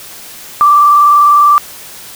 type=tone with vibrato; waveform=sine; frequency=1171 Hz; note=D6; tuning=5 cents flat; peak=-3 dBFS; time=0.61-1.58 s; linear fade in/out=0 ms; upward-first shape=triangle; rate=20 Hz; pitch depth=41 cents each way; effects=white hiss -31 dBFS RMS until 2.15 s